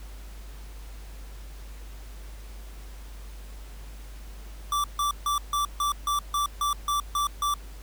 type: tone bursts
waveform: square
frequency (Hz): 1165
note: D6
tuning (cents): -14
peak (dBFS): -24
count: 11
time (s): 4.72-7.54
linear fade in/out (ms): 2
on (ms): 120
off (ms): 150
effects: added 50 Hz sine -39 dBFS peak until 7.82 s + pink hiss -51 dBFS RMS until 7.82 s